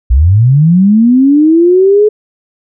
sine linear sweep, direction up, 55.2 to 430 Hz, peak -3 dBFS, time 0.1-2.09 s, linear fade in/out 10 ms, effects none

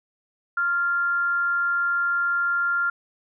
sine tone with frequency modulation, 1393 Hz, F6, 5 cents flat, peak -20 dBFS, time 0.57-2.9 s, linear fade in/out 5 ms, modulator 313 Hz, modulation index 0.22, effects none

